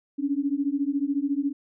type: beating tone pair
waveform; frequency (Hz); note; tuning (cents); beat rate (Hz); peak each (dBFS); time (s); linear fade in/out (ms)
sine; 275.1 / 289.1; C#4 / D4; -13 / -27; 14; -26; 0.18-1.53; 20
effects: none